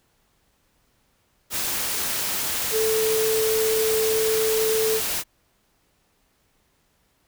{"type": "tone in noise", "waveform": "sine", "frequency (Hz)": 440, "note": "A4", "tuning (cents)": 0, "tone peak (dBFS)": -20, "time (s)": [2.71, 5.01], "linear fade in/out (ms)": 50, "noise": "white", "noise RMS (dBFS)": -26, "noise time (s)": [1.5, 5.24], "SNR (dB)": 3, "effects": ["pink hiss -66 dBFS RMS until 7.27 s"]}